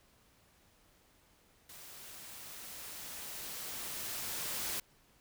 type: noise with level ramp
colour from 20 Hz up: white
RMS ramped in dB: -52 to -37 dBFS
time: 1.69-4.8 s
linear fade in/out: 5 ms
effects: pink hiss -67 dBFS RMS until 5.2 s